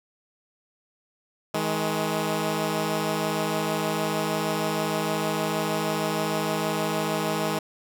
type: tone pair together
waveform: 10% pulse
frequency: 159.11 / 210 Hz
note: D#3 / G#3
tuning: +39 / +19 cents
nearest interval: perfect fourth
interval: 480 cents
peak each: -19 dBFS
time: 1.54-7.59 s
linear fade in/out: 5 ms
effects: none